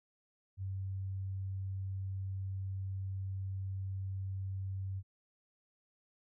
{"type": "tone", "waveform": "sine", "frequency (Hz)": 96, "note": "G2", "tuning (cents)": -36, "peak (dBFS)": -36, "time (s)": [0.57, 5.03], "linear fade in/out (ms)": 50, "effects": []}